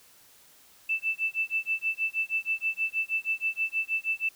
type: tone with tremolo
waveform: sine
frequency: 2648 Hz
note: E7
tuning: 7 cents sharp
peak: -23 dBFS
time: 0.89-4.29 s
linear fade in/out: 5 ms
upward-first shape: sine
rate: 6.3 Hz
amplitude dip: 100%
effects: white hiss -57 dBFS RMS until 4.35 s